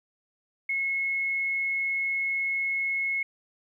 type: tone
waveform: sine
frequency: 2178 Hz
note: C#7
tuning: 31 cents flat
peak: -25 dBFS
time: 0.69-3.23 s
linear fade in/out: 5 ms
effects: 11-bit